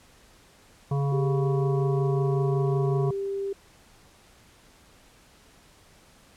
harmonic tone, 140 Hz, C#3, 18 cents sharp, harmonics 1 / 3 / 5 / 7 / 8, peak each -23 / -33 / -37 / -40 / -41 dBFS, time 0.91-3.11 s, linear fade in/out 5 ms
sine tone, 394.6 Hz, G4, 11 cents sharp, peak -27 dBFS, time 1.12-3.53 s, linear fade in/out 5 ms
effects pink hiss -56 dBFS RMS until 6.36 s + low-pass 11000 Hz 12 dB/octave

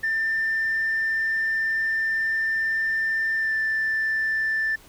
sine tone with pitch glide, 1789 to 1768.5 Hz, A6 to A6, +28 to +8 cents, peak -20 dBFS, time 0.03-4.76 s, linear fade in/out 10 ms, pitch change -20 cents, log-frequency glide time 3.37-3.54 s, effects tanh soft clip ceiling -18 dBFS + pink hiss -51 dBFS RMS until 4.88 s

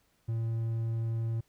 triangle tone, 113.9 Hz, A#2, 40 cents flat, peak -27 dBFS, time 0.28-1.41 s, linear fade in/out 10 ms, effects pink hiss -71 dBFS RMS until 1.48 s

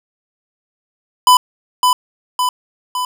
square tone with echo, 1000 Hz, B5, 21 cents sharp, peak -6 dBFS, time 1.27-1.37 s, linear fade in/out 2 ms, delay 560 ms, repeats 3, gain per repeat -4 dB, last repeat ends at 3.05 s, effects none

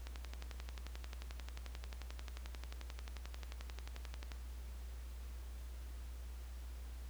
click train, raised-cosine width 0.2 ms, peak -30 dBFS, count 49, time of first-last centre 0.07-4.318 s, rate 11.3 Hz, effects added 60 Hz sine -45 dBFS peak until 7.09 s + pink hiss -61 dBFS RMS until 7.09 s

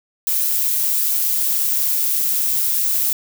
violet noise with amplitude modulation, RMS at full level -17 dBFS, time 0.27-3.13 s, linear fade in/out 2 ms, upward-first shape sine, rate 144 Hz, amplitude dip 35%, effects none

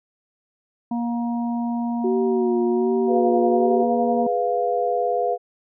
harmonic tone, 236.4 Hz, A#3, 24 cents sharp, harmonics 1 / 3 / 4, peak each -22 / -32 / -34 dBFS, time 0.91-4.27 s, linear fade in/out 5 ms
sine tone with vibrato, 370 Hz, F#4, in tune, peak -19 dBFS, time 2.04-3.83 s, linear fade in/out 5 ms, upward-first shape sine, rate 1.3 Hz, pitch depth 58 cents each way
sine chord, F diminished, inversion first, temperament equal, 415.3 / 493.9 / 698.5 Hz, Ab4 / Cb5 / F5, 0 / 0 / 0 cents, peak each -26 / -23 / -22 dBFS, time 3.07-5.38 s, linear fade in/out 50 ms
effects none

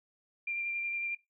sine tone with vibrato, 2379 Hz, D7, 22 cents sharp, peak -32 dBFS, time 0.47-1.15 s, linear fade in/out 5 ms, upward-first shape square, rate 11 Hz, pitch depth 9 cents each way, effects noise-tail reverb RT60 0.2 s tail -19 dB re dry

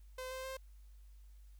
sawtooth tone with pitch steps, 514 / 520.6 / 527.2 Hz, C5 / C5 / C5, -31 / -9 / +13 cents, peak -38 dBFS, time 0.18-0.57 s, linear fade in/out 5 ms, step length 130 ms, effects added 50 Hz sine -54 dBFS peak until 1.59 s + white hiss -75 dBFS RMS until 1.59 s

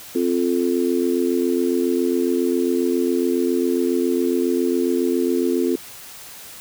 sine chord, F major, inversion second, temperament just, 261.9 / 349.2 / 436.5 Hz, C4 / F4 / A4, +2 / 0 / -14 cents, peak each -21 / -20 / -24 dBFS, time 0.15-5.76 s, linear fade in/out 5 ms, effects white hiss -39 dBFS RMS until 6.6 s

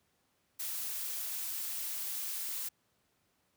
blue noise, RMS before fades -38 dBFS, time 0.59-2.69 s, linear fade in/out 10 ms, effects pink hiss -75 dBFS RMS until 3.56 s + high-pass 80 Hz 12 dB/octave

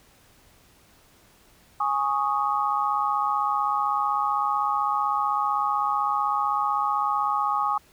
sine chord, Ab suspended fourth, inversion none, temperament equal, 830.6 / 1108.7 / 1244.5 Hz, Ab5 / Db6 / Eb6, 0 / 0 / 0 cents, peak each -26 dBFS, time 1.8-7.78 s, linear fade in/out 5 ms, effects pink hiss -57 dBFS RMS until 7.92 s

